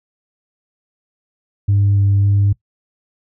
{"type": "tone with vibrato", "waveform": "sine", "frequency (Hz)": 100, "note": "G2", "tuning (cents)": 35, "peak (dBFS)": -9, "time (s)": [1.68, 2.53], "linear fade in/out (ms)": 10, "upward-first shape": "square", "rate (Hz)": 1.8, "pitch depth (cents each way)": 8, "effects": ["noise-tail reverb RT60 0.1 s tail -20 dB re dry", "tanh soft clip ceiling -8 dBFS"]}